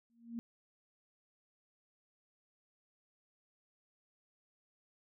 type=tone with exponential growth; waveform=sine; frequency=233.1 Hz; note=A#3; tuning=in tune; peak=-35 dBFS; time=0.1-0.39 s; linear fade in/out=0 ms; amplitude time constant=62 ms; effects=none